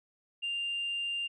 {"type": "tone", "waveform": "sine", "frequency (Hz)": 2794, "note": "F7", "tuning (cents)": 0, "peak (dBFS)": -30, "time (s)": [0.42, 1.28], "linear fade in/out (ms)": 20, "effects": ["tanh soft clip ceiling -28 dBFS"]}